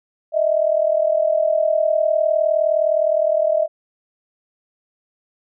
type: tone pair together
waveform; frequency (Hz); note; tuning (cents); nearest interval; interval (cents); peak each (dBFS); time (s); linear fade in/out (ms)
sine; 617.4 / 657; D#5 / E5; -14 / -6; minor second; 108; -17 / -18; 0.32-3.68; 50
effects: none